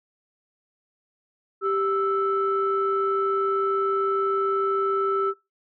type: tone pair together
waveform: sine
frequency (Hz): 392.1 / 1319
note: G4 / E6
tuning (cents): 0 / +1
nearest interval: octave + major sixth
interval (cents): 2101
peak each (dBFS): -23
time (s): 1.61-5.34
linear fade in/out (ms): 50
effects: noise-tail reverb RT60 0.2 s tail -19 dB re dry + tanh soft clip ceiling -13 dBFS